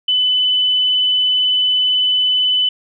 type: tone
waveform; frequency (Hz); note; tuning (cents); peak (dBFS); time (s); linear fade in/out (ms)
sine; 3006; F#7; +27; -12; 0.08-2.69; 5
effects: none